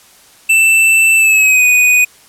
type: tone with pitch glide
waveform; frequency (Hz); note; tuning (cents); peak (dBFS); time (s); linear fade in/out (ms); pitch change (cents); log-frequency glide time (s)
square; 2661 to 2483; E7 to D#7; +16 to -4; -7; 0.49-2.05; 10; -120; 1.16-1.65
effects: white hiss -44 dBFS RMS until 2.28 s + low-pass 12000 Hz 12 dB/octave